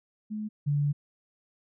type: tone pair in turn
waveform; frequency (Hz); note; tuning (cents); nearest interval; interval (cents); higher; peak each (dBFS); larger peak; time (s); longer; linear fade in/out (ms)
sine; 213.4 / 144.79; G#3 / D3; +47 / -24; perfect fifth; 671; first; -31 / -23; second; 0.3-0.49 / 0.66-0.93; second; 20
effects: none